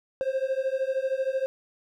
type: beating tone pair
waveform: triangle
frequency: 523.3 / 536.3 Hz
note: C5 / C5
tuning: 0 / +43 cents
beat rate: 13 Hz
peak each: -26 dBFS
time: 0.21-1.46 s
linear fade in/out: 0 ms
effects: none